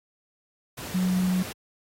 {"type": "tone in noise", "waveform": "sine", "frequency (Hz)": 183.9, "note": "F#3", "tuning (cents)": -10, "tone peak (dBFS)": -21, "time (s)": [0.94, 1.43], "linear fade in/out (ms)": 10, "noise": "pink", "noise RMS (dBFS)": -37, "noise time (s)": [0.77, 1.53], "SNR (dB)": 13, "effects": ["high-pass 80 Hz 12 dB/octave", "AAC 48 kbps"]}